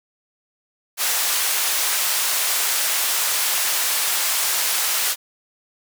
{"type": "band-pass noise", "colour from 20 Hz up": "white", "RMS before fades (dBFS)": -21, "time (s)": [0.97, 5.16], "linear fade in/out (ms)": 50, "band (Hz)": [700, 16000], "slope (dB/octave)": 12, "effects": []}